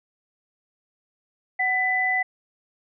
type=tone pair together; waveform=sine; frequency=747.7 / 1996 Hz; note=F#5 / B6; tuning=+18 / +18 cents; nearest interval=octave + perfect fourth; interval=1700 cents; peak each=-26 / -21 dBFS; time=1.59-2.23 s; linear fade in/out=10 ms; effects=none